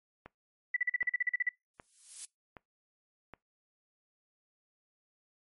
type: click train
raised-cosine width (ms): 0.5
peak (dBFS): -31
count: 5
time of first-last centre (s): 0.26-3.337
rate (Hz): 1.3
type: tone bursts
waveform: sine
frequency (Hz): 1973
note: B6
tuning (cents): -2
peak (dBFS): -26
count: 12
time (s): 0.74-1.491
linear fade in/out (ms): 5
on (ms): 25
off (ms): 41
type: noise with exponential growth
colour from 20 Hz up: violet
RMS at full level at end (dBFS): -35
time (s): 1.74-2.25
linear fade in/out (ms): 1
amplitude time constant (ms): 110
effects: noise-tail reverb RT60 0.2 s tail -24 dB re dry + MP3 48 kbps